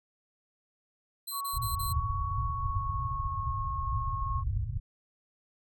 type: tone bursts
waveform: 5% pulse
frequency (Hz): 4084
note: C8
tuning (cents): -43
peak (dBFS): -29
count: 4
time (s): 1.27-1.929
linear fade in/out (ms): 10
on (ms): 140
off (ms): 33
type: tone with pitch glide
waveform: sine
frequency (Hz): 1117 to 1089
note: C#6 to C#6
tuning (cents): +13 to -31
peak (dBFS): -33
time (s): 1.31-4.44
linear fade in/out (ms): 50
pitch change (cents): -44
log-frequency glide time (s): 2.26-3.57
type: low-pass noise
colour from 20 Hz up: white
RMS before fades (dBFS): -33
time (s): 1.53-4.8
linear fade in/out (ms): 20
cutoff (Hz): 120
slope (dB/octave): 48
effects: none